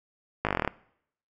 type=slowing click train; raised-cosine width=0.5 ms; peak=-10 dBFS; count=11; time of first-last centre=0.45-0.676 s; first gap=18 ms; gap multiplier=1.05; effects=noise-tail reverb RT60 0.7 s tail -22 dB re dry